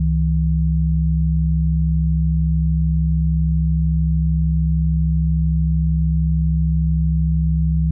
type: tone pair together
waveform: sine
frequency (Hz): 67.57 / 160.7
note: C#2 / E3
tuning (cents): -44 / -44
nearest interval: octave + minor third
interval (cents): 1500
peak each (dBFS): -17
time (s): 0-7.91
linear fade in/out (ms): 5
effects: none